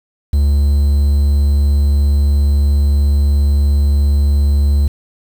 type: tone with quantisation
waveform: triangle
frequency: 71.5 Hz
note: D2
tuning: 46 cents flat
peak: -7 dBFS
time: 0.33-4.88 s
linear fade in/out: 5 ms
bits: 6
effects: none